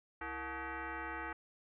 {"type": "tone with frequency modulation", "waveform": "sine", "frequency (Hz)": 329.6, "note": "E4", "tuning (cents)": 0, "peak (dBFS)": -39, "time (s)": [0.21, 1.33], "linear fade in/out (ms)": 5, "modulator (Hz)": 398, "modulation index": 4.5, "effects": []}